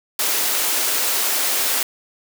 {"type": "high-pass noise", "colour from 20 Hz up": "white", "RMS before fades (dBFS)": -20, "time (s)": [0.19, 1.83], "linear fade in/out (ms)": 2, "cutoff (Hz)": 280, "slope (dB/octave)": 24, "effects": []}